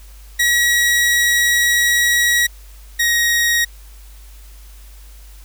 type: tone pair in turn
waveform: sawtooth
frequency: 1914 / 1884.4 Hz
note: A#6 / A#6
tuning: +45 / +18 cents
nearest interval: unison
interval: 27 cents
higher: first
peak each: -9 / -10 dBFS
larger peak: first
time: 0.39-2.47 / 2.99-3.65 s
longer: first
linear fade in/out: 10 ms
effects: added 50 Hz sine -37 dBFS peak until 5.44 s + white hiss -48 dBFS RMS until 5.44 s